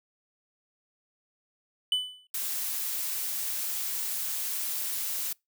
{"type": "tone with exponential decay", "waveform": "triangle", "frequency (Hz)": 3000, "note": "F#7", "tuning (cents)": 23, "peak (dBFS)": -19, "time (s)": [1.92, 2.27], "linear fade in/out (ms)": 2, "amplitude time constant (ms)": 75}
{"type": "noise", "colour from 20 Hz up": "blue", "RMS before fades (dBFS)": -32, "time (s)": [2.34, 5.33], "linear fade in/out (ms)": 5}
{"effects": ["noise-tail reverb RT60 0.2 s tail -26 dB re dry"]}